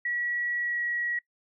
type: tone with pitch glide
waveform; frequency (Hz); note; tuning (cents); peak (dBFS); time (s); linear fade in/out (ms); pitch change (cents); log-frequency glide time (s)
sine; 1928 to 1915.8; B6 to A#6; -42 to +47; -27; 0.05-1.19; 5; -11; 0.59-0.81
effects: noise-tail reverb RT60 0.1 s tail -22 dB re dry